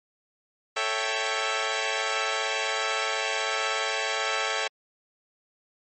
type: chord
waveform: 10% pulse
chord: A dominant seventh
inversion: none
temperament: equal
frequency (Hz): 440 / 554.4 / 659.3 / 784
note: A4 / C#5 / E5 / G5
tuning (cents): 0 / 0 / 0 / 0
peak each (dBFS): -23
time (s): 0.76-4.68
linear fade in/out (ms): 10
effects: MP3 32 kbps